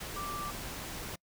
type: tone in noise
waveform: sine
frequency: 1174.7 Hz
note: D6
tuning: in tune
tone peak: -37 dBFS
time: 0.16-0.51 s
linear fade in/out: 10 ms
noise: pink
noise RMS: -41 dBFS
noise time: 0-1.16 s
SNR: +1 dB
effects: noise-tail reverb RT60 0.1 s tail -26 dB re dry